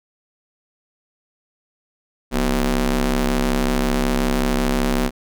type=ring-modulated tone; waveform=sawtooth; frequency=138.59 Hz; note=C#3; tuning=in tune; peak=-10 dBFS; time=2.31-5.11 s; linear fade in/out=50 ms; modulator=102 Hz; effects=none